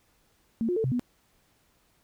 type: tone with pitch steps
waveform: sine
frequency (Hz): 227.2 / 357.2 / 444.9 / 130.1 / 245.3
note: A#3 / F4 / A4 / C3 / B3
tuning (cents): -44 / +39 / +19 / -9 / -12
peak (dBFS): -24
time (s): 0.61-0.995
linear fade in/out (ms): 0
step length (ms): 77
effects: pink hiss -67 dBFS RMS until 2.03 s